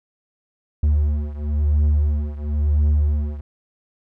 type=beating tone pair; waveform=triangle; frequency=73.8 / 74.78 Hz; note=D2 / D2; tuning=+9 / +32 cents; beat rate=0.98 Hz; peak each=-16 / -19 dBFS; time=0.83-3.41 s; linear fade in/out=5 ms; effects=none